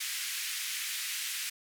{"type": "band-pass noise", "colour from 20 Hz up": "pink", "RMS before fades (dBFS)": -36, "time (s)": [0, 1.5], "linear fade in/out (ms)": 10, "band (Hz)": [1900, 15000], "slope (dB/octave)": 24, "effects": []}